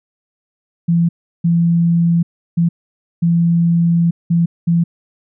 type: tone bursts at uneven times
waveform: sine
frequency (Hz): 169.3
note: E3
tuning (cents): +46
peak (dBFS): -10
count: 6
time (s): 0.88-1.09 / 1.44-2.23 / 2.57-2.69 / 3.22-4.11 / 4.3-4.46 / 4.67-4.84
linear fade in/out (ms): 10
effects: none